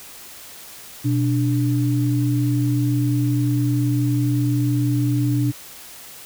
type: tone pair together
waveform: sine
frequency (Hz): 123.49 / 293.7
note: B2 / D4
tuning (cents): 0 / 0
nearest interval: octave + minor third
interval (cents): 1500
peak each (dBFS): -18 / -21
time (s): 1.04-5.52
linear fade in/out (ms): 20
effects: white hiss -40 dBFS RMS until 6.25 s